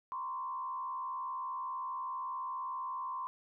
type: tone with frequency modulation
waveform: sine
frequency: 1042 Hz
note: C6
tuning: 7 cents flat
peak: -36 dBFS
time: 0.12-3.27 s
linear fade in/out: 0 ms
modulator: 72.4 Hz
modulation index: 0.83
effects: none